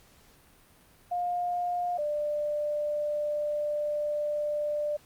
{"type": "tone pair in turn", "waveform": "sine", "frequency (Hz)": [709, 593.6], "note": ["F5", "D5"], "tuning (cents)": [26, 18], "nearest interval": "minor third", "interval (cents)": 308, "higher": "first", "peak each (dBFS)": -27, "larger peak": "neither", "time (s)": [[1.11, 1.98], [1.98, 4.97]], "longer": "second", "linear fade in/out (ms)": 10, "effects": ["pink hiss -59 dBFS RMS until 5.05 s", "Opus 48 kbps"]}